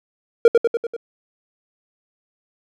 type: tone with echo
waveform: triangle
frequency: 466.2 Hz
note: A#4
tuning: in tune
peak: -3 dBFS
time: 0.45-0.48 s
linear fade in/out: 2 ms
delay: 97 ms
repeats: 5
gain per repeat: -4 dB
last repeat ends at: 0.965 s
effects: none